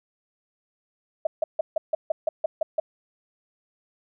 sine tone bursts, 632 Hz, D#5, 27 cents sharp, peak -19 dBFS, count 10, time 1.25-2.8 s, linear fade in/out 5 ms, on 20 ms, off 150 ms, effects none

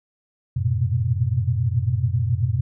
sine tone cluster, 90.4 / 110 / 120.7 / 128.1 Hz, F#2 / A2 / B2 / C3, -40 / 0 / -39 / -36 cents, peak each -24 dBFS, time 0.56-2.61 s, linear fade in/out 10 ms, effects none

